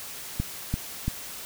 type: click train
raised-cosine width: 5 ms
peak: -13 dBFS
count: 3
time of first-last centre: 0.4-1.08 s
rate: 2.94 Hz
effects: white hiss -39 dBFS RMS until 1.45 s